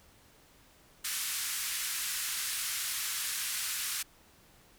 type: band-pass noise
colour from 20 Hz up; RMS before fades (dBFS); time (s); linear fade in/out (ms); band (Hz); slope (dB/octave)
white; -35; 1.04-4.03; 10; 1300 to 13000; 24
effects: pink hiss -61 dBFS RMS until 4.78 s